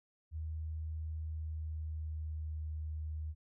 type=tone with pitch glide; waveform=sine; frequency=78.8 to 77.54 Hz; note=D#2 to D#2; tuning=+23 to -5 cents; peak=-37 dBFS; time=0.31-3.35 s; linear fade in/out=50 ms; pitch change=-28 cents; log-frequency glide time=1.13-2.67 s; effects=none